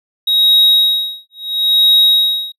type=tone with tremolo; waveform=triangle; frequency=3795 Hz; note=A#7; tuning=30 cents sharp; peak=-5 dBFS; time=0.27-2.52 s; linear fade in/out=5 ms; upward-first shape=sine; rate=0.74 Hz; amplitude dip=100%; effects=noise-tail reverb RT60 0.1 s tail -24 dB re dry